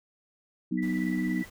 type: chord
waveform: sine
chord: B major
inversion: second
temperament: equal with one note detuned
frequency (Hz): 185.53 / 246.9 / 311.1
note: F#3 / B3 / D#4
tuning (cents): +5 / 0 / 0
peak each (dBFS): -30 / -30 / -31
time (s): 0.71-1.43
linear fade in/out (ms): 10
type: tone with tremolo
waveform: sine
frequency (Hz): 1971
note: B6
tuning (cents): -4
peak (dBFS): -34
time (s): 0.77-1.46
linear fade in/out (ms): 20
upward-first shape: triangle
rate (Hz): 17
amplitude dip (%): 80
type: noise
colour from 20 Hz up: pink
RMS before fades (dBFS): -50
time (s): 0.82-1.5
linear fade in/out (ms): 10
effects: none